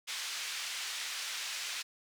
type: band-pass noise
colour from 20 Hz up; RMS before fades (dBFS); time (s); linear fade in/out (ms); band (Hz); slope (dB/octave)
pink; -39; 0.07-1.83; 20; 2200 to 6700; 12
effects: none